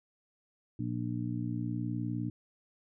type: harmonic tone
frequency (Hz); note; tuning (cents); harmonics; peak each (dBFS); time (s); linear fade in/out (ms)
59.6; A#1; +39; 2 / 3 / 4 / 5; -35 / -40 / -38 / -38; 0.79-2.3; 5
effects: none